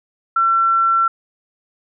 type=tone; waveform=sine; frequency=1350 Hz; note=E6; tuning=41 cents sharp; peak=-12 dBFS; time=0.36-1.08 s; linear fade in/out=5 ms; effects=none